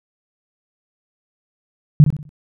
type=tone with echo; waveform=sine; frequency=149 Hz; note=D3; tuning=25 cents sharp; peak=-3 dBFS; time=2-2.04 s; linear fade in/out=0 ms; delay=63 ms; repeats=4; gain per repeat=-9 dB; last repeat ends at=2.292 s; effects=none